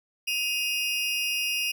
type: tone pair together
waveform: 35% pulse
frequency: 2516 / 2815 Hz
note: D#7 / F7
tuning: +19 / +13 cents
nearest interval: major second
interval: 194 cents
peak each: -27 dBFS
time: 0.27-1.72 s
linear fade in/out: 10 ms
effects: none